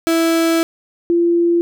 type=tone pair in turn; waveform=35% pulse / sine; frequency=329.6 / 342.3 Hz; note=E4 / F4; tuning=0 / -35 cents; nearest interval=minor second; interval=65 cents; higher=second; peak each=-11 dBFS; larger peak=neither; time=0.07-0.63 / 1.1-1.61 s; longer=first; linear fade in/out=0 ms; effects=none